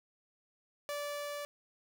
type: tone with level ramp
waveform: sawtooth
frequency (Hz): 581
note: D5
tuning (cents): -19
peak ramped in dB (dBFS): -32 to -35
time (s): 0.89-1.45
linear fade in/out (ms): 0
effects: none